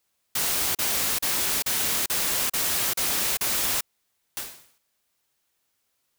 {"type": "noise bursts", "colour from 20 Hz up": "white", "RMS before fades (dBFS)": -25, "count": 8, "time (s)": [0.35, 3.809], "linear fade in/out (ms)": 5, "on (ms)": 400, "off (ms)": 37}
{"type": "noise with exponential decay", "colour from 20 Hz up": "white", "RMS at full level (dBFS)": -29, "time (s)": [4.37, 4.78], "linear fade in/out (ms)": 0, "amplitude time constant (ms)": 87}
{"effects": ["white hiss -74 dBFS RMS until 6.18 s"]}